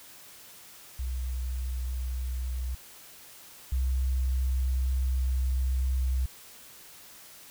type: tone pair in turn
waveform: sine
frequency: 62.9 / 64.44 Hz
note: B1 / C2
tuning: +32 / -26 cents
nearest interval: unison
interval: 42 cents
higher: second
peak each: -29 / -24 dBFS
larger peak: second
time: 0.99-2.75 / 3.72-6.26 s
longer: second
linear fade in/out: 5 ms
effects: white hiss -50 dBFS RMS until 7.5 s